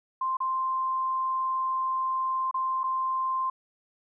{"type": "tone with dropouts", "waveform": "sine", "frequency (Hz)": 1046.5, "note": "C6", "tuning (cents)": 0, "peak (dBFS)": -25, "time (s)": [0.21, 3.5], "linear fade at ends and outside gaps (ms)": 5, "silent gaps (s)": [[0.37, 0.403], [2.512, 2.542], [2.834, 2.839]], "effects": []}